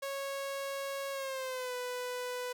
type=tone with pitch glide; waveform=sawtooth; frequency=551 to 496.6 Hz; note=C#5 to B4; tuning=-11 to +9 cents; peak=-32 dBFS; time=0.02-2.53 s; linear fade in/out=10 ms; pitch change=-180 cents; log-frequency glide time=1.11-1.74 s; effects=11-bit